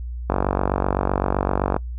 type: click train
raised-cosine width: 1 ms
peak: -5 dBFS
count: 71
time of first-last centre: 0.3-1.764 s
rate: 47.8 Hz
effects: noise-tail reverb RT60 0.1 s tail -24 dB re dry + added 60 Hz sine -27 dBFS peak until 1.98 s